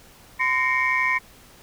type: tone cluster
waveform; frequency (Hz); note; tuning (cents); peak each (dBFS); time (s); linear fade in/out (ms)
sine; 1022 / 1852 / 2135 / 2267; C6 / A#6 / C7 / C#7; -41 / -12 / +34 / +38; -24; 0.39-1.19; 20
effects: tanh soft clip ceiling -11 dBFS + pink hiss -50 dBFS RMS until 1.62 s